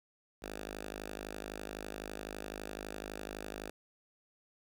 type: tone with notch filter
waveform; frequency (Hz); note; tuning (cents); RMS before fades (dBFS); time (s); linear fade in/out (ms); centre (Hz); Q
5% pulse; 51.91; G#1; 0; -44; 0.42-3.7; 5; 110; 0.5
effects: none